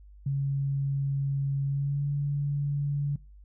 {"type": "tone with pitch glide", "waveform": "sine", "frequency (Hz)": [138.59, 143.06], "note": ["C#3", "D3"], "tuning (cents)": [0, -45], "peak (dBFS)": -25, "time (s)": [0.26, 3.16], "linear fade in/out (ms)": 5, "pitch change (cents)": 55, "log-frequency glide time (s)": [1.65, 2.08], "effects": ["noise-tail reverb RT60 0.3 s tail -23 dB re dry", "added 50 Hz sine -48 dBFS peak until 3.44 s"]}